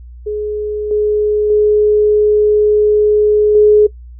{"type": "tone with level steps", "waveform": "sine", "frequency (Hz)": 421.1, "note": "G#4", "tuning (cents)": 24, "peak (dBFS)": [-16, -10, -7, -4], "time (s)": [0.26, 3.87], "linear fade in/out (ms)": 10, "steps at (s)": [0.91, 1.5, 3.55], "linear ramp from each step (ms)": 2, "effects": ["noise-tail reverb RT60 0.1 s tail -20 dB re dry", "added 60 Hz sine -31 dBFS peak until 4.19 s"]}